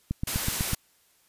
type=click train; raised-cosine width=5 ms; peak=-15 dBFS; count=6; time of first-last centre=0.11-0.733 s; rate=8.02 Hz
type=noise; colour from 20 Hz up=white; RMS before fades=-30 dBFS; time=0.27-0.75 s; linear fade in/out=5 ms
effects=white hiss -64 dBFS RMS until 1.28 s + resampled to 32000 Hz